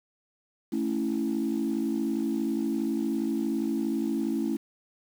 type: chord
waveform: sine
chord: A major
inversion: none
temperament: equal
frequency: 220 / 277.2 / 329.6 Hz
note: A3 / C#4 / E4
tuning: 0 / 0 / 0 cents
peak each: -29 dBFS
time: 0.72-4.57 s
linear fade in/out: 10 ms
effects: tanh soft clip ceiling -19 dBFS + 8-bit